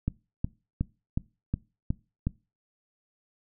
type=click train; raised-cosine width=5 ms; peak=-14 dBFS; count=7; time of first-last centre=0.08-2.27 s; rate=2.74 Hz; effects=noise-tail reverb RT60 0.3 s tail -22 dB re dry